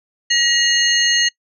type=tone cluster; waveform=sine; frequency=1907 / 2872 / 4287 / 6390 Hz; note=A#6 / F7 / C8 / G8; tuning=+39 / +48 / +41 / +32 cents; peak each=-18 dBFS; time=0.3-1.29 s; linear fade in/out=10 ms; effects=noise-tail reverb RT60 0.1 s tail -25 dB re dry + tanh soft clip ceiling -2 dBFS